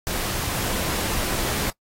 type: noise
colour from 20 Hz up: pink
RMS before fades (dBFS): -26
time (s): 0.07-1.7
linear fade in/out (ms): 0
effects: noise-tail reverb RT60 0.1 s tail -23 dB re dry + AAC 48 kbps